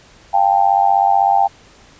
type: tone with amplitude modulation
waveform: sine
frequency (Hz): 791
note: G5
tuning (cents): +15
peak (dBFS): -6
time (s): 0.33-1.48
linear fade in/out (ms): 20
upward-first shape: sine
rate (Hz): 96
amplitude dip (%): 95
effects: pink hiss -46 dBFS RMS until 1.99 s + resampled to 16000 Hz